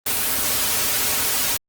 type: noise with comb filter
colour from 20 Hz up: white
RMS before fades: -21 dBFS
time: 0.06-1.57 s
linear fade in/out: 5 ms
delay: 5.8 ms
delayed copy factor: -0.75
effects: Opus 24 kbps